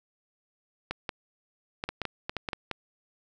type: clicks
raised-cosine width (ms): 0.3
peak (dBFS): -15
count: 11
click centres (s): 0.91 / 1.092 / 1.839 / 1.89 / 2.017 / 2.053 / 2.295 / 2.367 / 2.488 / 2.532 / 2.713
effects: none